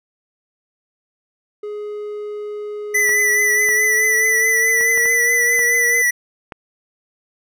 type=tone with pitch glide; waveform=triangle; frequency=417.8 to 471.7 Hz; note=G#4 to A#4; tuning=+10 to +20 cents; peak=-23 dBFS; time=1.63-6.02 s; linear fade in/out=5 ms; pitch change=+210 cents; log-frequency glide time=3.46-5.33 s
type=tone with vibrato; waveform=square; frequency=1983 Hz; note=B6; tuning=7 cents sharp; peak=-14 dBFS; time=2.94-6.11 s; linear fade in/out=10 ms; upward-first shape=triangle; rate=4.7 Hz; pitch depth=44 cents each way
type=clicks; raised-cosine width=0.5 ms; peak=-16 dBFS; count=7; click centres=3.093 / 3.689 / 4.81 / 4.976 / 5.057 / 5.592 / 6.522 s
effects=none